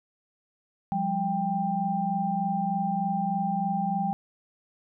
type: tone cluster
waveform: sine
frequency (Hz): 176.2 / 199.5 / 791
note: F3 / G3 / G5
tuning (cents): +16 / +31 / +15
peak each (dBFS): -31 / -30 / -27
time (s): 0.92-4.13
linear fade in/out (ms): 0
effects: none